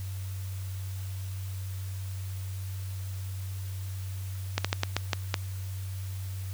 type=slowing click train; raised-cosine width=0.2 ms; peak=-8 dBFS; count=7; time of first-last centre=4.58-5.342 s; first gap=66 ms; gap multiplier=1.26; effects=added 95 Hz sine -33 dBFS peak until 6.53 s + white hiss -49 dBFS RMS until 6.53 s